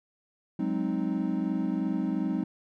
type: chord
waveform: triangle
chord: Ab dominant seventh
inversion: third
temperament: equal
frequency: 185 / 207.7 / 261.6 / 311.1 Hz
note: Gb3 / Ab3 / C4 / Eb4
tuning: 0 / 0 / 0 / 0 cents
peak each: -30 dBFS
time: 0.59-2.44 s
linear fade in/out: 5 ms
effects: none